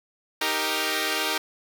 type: chord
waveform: 5% pulse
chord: Eb major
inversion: none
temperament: equal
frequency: 311.1 / 392 / 466.2 Hz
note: Eb4 / G4 / Bb4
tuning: 0 / 0 / 0 cents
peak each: -17 dBFS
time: 0.41-1.38 s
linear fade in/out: 5 ms
effects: none